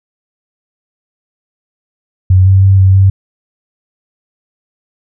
sine tone with pitch steps, 93.1 / 95.9 / 96.8 / 95.1 / 96.5 Hz, F#2 / G2 / G2 / F#2 / G2, +11 / -37 / -21 / +48 / -27 cents, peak -3 dBFS, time 2.3-3.1 s, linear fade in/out 5 ms, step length 160 ms, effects none

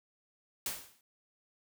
white noise with exponential decay, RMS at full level -33 dBFS, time 0.66-1.01 s, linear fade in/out 2 ms, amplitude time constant 75 ms, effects none

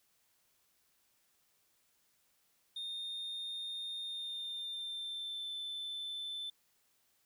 triangle tone with pitch glide, 3657 to 3528 Hz, A#7 to A7, -34 to +4 cents, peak -37 dBFS, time 2.76-6.5 s, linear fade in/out 5 ms, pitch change -62 cents, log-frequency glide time 4.03-5.54 s, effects tanh soft clip ceiling -33 dBFS + white hiss -74 dBFS RMS until 7.25 s

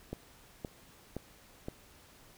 click train, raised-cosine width 2 ms, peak -24 dBFS, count 4, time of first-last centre 0.13-1.684 s, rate 1.93 Hz, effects pink hiss -59 dBFS RMS until 2.37 s

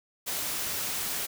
white noise, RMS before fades -32 dBFS, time 0.26-1.27 s, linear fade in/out 20 ms, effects none

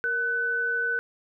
sine tone pair together, 466.2 / 1502.1 Hz, A#4 / F#6, 0 / +26 cents, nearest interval octave + minor sixth, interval 2026 cents, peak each -34 / -24 dBFS, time 0.04-0.99 s, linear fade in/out 0 ms, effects none

